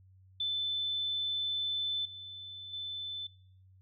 sine tone with level steps, 3520 Hz, A7, in tune, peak -30 / -42 / -36 dBFS, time 0.4-3.27 s, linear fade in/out 5 ms, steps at 2.05 / 2.73 s, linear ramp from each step 5 ms, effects noise-tail reverb RT60 0.7 s tail -25 dB re dry + added 94 Hz sine -57 dBFS peak until 3.81 s

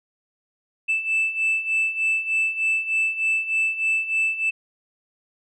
sine beating tone pair, 2637 / 2640.3 Hz, E7 / E7, 0 / +2 cents, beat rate 3.3 Hz, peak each -24 / -20 dBFS, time 0.88-4.51 s, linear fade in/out 20 ms, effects tanh soft clip ceiling -16 dBFS

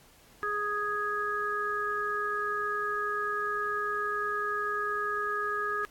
harmonic tone, 415.3 Hz, G#4, in tune, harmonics 1 / 3 / 4, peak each -36 / -31 / -33 dBFS, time 0.43-5.85 s, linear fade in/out 0 ms, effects pink hiss -58 dBFS RMS until 5.9 s + AAC 64 kbps

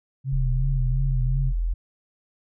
sine tone with vibrato, 130.81 Hz, C3, in tune, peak -23 dBFS, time 0.24-1.53 s, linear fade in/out 50 ms, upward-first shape sine, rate 2.8 Hz, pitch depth 67 cents each way
sine linear sweep, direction up, 36.71 to 42.61 Hz, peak -21 dBFS, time 0.32-1.74 s, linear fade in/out 10 ms
effects none

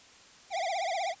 square tone with vibrato, 722 Hz, F#5, 43 cents flat, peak -30 dBFS, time 0.5-1.15 s, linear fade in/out 50 ms, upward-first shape triangle, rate 16 Hz, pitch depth 220 cents each way, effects white hiss -55 dBFS RMS until 1.2 s + resampled to 16000 Hz

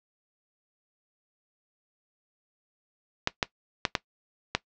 clicks, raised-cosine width 0.2 ms, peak -5 dBFS, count 5, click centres 3.274 / 3.428 / 3.852 / 3.952 / 4.55 s, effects noise-tail reverb RT60 0.1 s tail -18 dB re dry + low-pass 5000 Hz 12 dB/octave

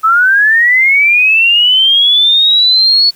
sine linear sweep, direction up, 1278 to 4435 Hz, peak -5 dBFS, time 0.03-3.11 s, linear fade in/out 20 ms, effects white hiss -44 dBFS RMS until 3.15 s

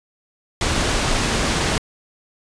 pink low-pass noise, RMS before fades -20 dBFS, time 0.61-1.78 s, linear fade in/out 2 ms, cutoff 8500 Hz, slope 12 dB/octave, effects resampled to 22050 Hz

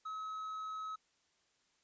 triangle tone, 1283 Hz, E6, 47 cents flat, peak -38 dBFS, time 0.05-0.96 s, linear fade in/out 10 ms, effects white hiss -75 dBFS RMS until 1.83 s + resampled to 16000 Hz

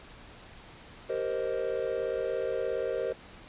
triangle chord, C minor seventh, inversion second, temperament equal with one note detuned, 387.5 / 466.2 / 523.3 / 622.3 Hz, G4 / Bb4 / C5 / Eb5, -20 / 0 / 0 / 0 cents, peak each -34 / -31 / -31 / -35 dBFS, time 1.09-3.13 s, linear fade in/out 10 ms, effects pink hiss -50 dBFS RMS until 3.48 s + resampled to 8000 Hz

